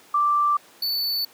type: tone pair in turn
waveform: sine / square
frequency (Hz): 1174.7 / 4483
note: D6 / C#8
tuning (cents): 0 / +19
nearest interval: octave + major seventh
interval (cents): 2319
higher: second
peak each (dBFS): -17 / -23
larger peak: first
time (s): 0.14-0.57 / 0.82-1.25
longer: neither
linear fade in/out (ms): 5
effects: pink hiss -51 dBFS RMS until 1.33 s + high-pass 300 Hz 12 dB/octave